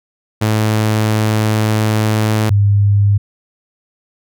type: tone pair in turn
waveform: sawtooth / sine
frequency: 108.3 / 101.37 Hz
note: A2 / G#2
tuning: -27 / -41 cents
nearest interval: minor second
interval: 114 cents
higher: first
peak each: -8 dBFS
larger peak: neither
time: 0.41-2.5 / 2.5-3.18 s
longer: first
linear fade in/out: 10 ms
effects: none